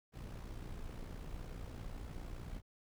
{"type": "noise with amplitude modulation", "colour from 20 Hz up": "brown", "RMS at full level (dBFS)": -43, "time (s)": [0.12, 2.62], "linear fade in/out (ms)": 50, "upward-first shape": "sine", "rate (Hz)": 59.8, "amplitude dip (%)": 60, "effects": []}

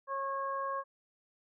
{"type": "harmonic tone", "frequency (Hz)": 546, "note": "C#5", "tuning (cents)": -26, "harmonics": [1, 2, 3], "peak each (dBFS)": [-39, -34, -46], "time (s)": [0.07, 0.84], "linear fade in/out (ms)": 50, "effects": []}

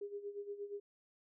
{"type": "tone with tremolo", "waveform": "sine", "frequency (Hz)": 406.5, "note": "G#4", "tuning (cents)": -37, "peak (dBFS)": -39, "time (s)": [0.01, 0.8], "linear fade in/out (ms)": 5, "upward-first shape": "sine", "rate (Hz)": 8.5, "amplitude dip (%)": 75, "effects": []}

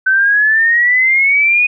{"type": "exponential sweep", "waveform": "sine", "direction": "up", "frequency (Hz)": [1522, 2491], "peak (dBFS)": -8, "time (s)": [0.06, 1.67], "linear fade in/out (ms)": 10, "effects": []}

